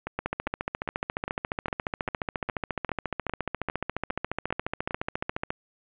two click trains, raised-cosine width 0.5 ms, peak -16 / -13 dBFS, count 13 / 77, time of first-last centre 0.07-4.909 / 0.19-5.505 s, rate 2.48 / 14.3 Hz, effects resampled to 8000 Hz + 7-bit

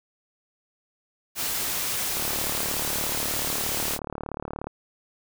white noise, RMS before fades -28 dBFS, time 1.35-3.99 s, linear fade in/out 50 ms
click train, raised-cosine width 1 ms, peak -18 dBFS, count 93, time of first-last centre 2.17-4.67 s, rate 36.8 Hz
effects none

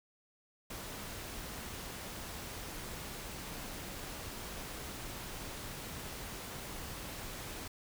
pink noise, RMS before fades -44 dBFS, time 0.7-7.68 s, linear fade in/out 5 ms, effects none

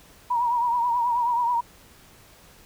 sine tone with vibrato, 956 Hz, A#5, 43 cents sharp, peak -20 dBFS, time 0.3-1.61 s, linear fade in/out 10 ms, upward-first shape triangle, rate 9.3 Hz, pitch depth 74 cents each way, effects pink hiss -52 dBFS RMS until 2.65 s

